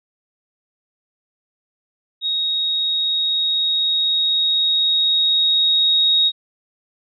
sine tone with level ramp, 3764 Hz, A#7, 16 cents sharp, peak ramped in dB -18 to -12 dBFS, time 2.21-6.32 s, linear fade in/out 50 ms, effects none

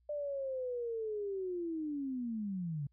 sine linear sweep, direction down, 597 to 136.6 Hz, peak -35 dBFS, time 0.09-2.87 s, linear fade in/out 5 ms, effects added 60 Hz sine -68 dBFS peak until 2.92 s

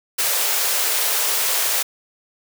white high-pass noise, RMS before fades -20 dBFS, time 0.18-1.83 s, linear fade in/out 10 ms, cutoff 390 Hz, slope 48 dB/octave, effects none

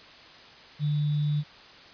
sine tone with sample-and-hold, 148.4 Hz, D3, 18 cents sharp, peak -23 dBFS, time 0.79-1.44 s, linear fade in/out 50 ms, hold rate 3675 Hz, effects white hiss -49 dBFS RMS until 1.93 s + resampled to 11025 Hz

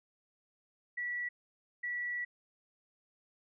sine tone bursts at uneven times, 1946 Hz, B6, 26 cents flat, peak -34 dBFS, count 2, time 0.97-1.29 / 1.83-2.25 s, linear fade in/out 10 ms, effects none

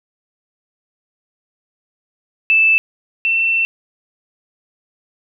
sine tone pair in turn, 2637 / 2688 Hz, E7 / E7, 0 / +33 cents, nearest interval unison, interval 33 cents, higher second, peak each -9 / -13 dBFS, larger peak first, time 2.5-2.78 / 3.25-3.65 s, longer second, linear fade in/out 0 ms, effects none

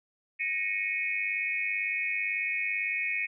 sine tone cluster, 1874 / 2199 / 2444 / 2542 Hz, A#6 / C#7 / D#7 / D#7, +9 / -14 / -32 / +36 cents, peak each -36 / -31 / -34 / -35 dBFS, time 0.39-3.27 s, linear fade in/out 20 ms, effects none

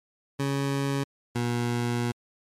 20% pulse tone pair in turn, 138.8 / 120.03 Hz, C#3 / B2, +3 / -49 cents, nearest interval minor third, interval 252 cents, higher first, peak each -20 dBFS, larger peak neither, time 0.39-1.04 / 1.35-2.12 s, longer second, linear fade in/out 10 ms, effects low-pass 11000 Hz 12 dB/octave + MP3 96 kbps

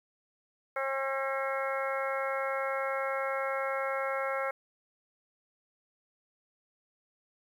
harmonic tone, 270 Hz, C#4, 45 cents flat, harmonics 2 / 3 / 4 / 5 / 6 / 7 / 8, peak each -33 / -39 / -40 / -36 / -41 / -43 / -39 dBFS, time 0.76-4.51 s, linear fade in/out 5 ms, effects 10-bit

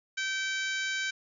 harmonic tone with a mistuned harmonic, 775 Hz, G5, 20 cents flat, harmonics 2 / 3 / 4 / 5 / 6 / 7 / 8 / 9, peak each -32 / -36 / -39 / -40 / -45 / -46 / -44 / -44 dBFS, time 0.17-1.11 s, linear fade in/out 10 ms, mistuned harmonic 3, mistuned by -15 cents, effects none

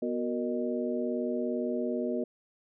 harmonic tone with a mistuned harmonic, 122.6 Hz, B2, 12 cents flat, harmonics 2 / 3 / 4 / 5, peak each -32 / -34 / -35 / -36 dBFS, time 0.02-2.24 s, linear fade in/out 5 ms, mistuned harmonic 4, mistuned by -91 cents, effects none

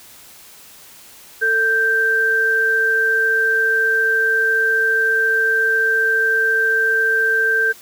sine tone pair together, 446.4 / 1568 Hz, A4 / G6, +25 / 0 cents, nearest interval octave + minor seventh, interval 2175 cents, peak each -23 / -14 dBFS, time 1.41-7.73 s, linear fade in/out 20 ms, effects white hiss -43 dBFS RMS until 7.81 s

